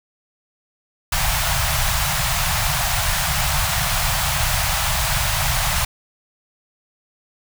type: band-stop noise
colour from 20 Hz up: pink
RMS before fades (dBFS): -20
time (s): 1.12-5.85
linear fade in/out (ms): 5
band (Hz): 160 to 640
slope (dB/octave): 48
effects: none